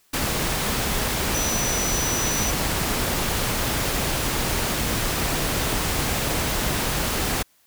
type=tone in noise; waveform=sine; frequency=5930 Hz; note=F#8; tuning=3 cents sharp; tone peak=-26 dBFS; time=1.34-2.51 s; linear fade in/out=10 ms; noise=pink; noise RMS=-24 dBFS; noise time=0.13-7.43 s; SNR=-5 dB; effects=white hiss -61 dBFS RMS until 7.66 s